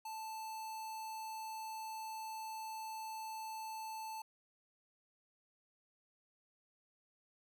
square tone with notch filter, 880 Hz, A5, in tune, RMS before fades -45 dBFS, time 0.05-4.22 s, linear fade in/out 5 ms, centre 1900 Hz, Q 1.1, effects none

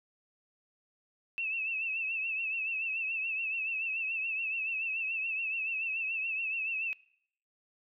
sine tone with vibrato, 2637 Hz, E7, in tune, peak -31 dBFS, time 1.38-6.93 s, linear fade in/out 0 ms, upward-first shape triangle, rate 7 Hz, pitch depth 78 cents each way, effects noise-tail reverb RT60 0.7 s tail -23 dB re dry

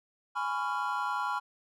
triangle chord, C# dominant seventh, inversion second, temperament just, 831.5 / 997.9 / 1108.7 / 1385.9 Hz, G#5 / B5 / C#6 / E#6, +2 / +18 / 0 / -14 cents, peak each -34 / -32 / -35 / -33 dBFS, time 0.35-1.4 s, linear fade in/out 20 ms, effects none

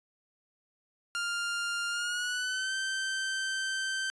sawtooth tone with pitch glide, 1400 to 1553.4 Hz, F6 to G6, +4 to -16 cents, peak -27 dBFS, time 1.15-4.1 s, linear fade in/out 0 ms, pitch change +180 cents, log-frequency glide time 1.89-2.75 s, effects resampled to 22050 Hz

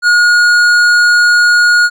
triangle tone with hard clipping, 1440 Hz, F#6, 47 cents flat, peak -7 dBFS, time 0.02-1.9 s, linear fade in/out 50 ms, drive 13 dB, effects none

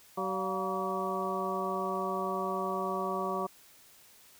harmonic tone with a mistuned harmonic, 190.2 Hz, F#3, 48 cents sharp, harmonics 1 / 2 / 3 / 4 / 5 / 6, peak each -39 / -36 / -39 / -38 / -39 / -35 dBFS, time 0.17-3.47 s, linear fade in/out 10 ms, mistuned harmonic 4, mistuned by -110 cents, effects white hiss -58 dBFS RMS until 4.39 s

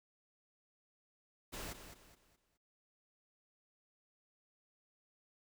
pink noise with echo, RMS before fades -45 dBFS, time 1.52-1.74 s, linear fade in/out 20 ms, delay 210 ms, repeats 4, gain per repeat -9 dB, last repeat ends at 2.58 s, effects noise-tail reverb RT60 0.2 s tail -26 dB re dry

